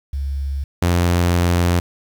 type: tone pair in turn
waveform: sine / sawtooth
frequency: 69.3 / 87.31 Hz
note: C#2 / F2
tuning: 0 / 0 cents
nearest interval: major third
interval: 400 cents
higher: second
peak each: -20 / -10 dBFS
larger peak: second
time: 0.13-0.64 / 0.82-1.8 s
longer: second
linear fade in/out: 5 ms
effects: 8-bit